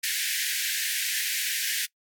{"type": "high-pass noise", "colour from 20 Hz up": "pink", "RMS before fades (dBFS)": -28, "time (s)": [0.03, 1.86], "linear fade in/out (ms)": 10, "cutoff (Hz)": 1600, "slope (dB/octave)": 96, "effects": ["noise-tail reverb RT60 0.1 s tail -23 dB re dry", "AAC 64 kbps"]}